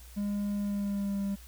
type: tone with pitch glide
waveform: triangle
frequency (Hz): 203.8 to 198.57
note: G#3 to G3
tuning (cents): -32 to +23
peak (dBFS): -27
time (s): 0.16-1.36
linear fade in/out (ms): 20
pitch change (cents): -45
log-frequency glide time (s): 0.56-1.2
effects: added 60 Hz sine -48 dBFS peak until 1.47 s + white hiss -55 dBFS RMS until 1.47 s